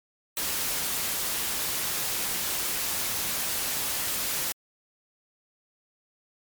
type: noise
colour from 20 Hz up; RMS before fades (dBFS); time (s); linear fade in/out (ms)
white; -29; 0.37-4.52; 0
effects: MP3 96 kbps